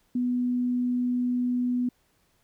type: tone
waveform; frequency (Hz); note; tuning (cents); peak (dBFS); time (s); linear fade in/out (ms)
sine; 246.9; B3; 0; -23; 0.15-1.89; 5
effects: pink hiss -68 dBFS RMS until 2.43 s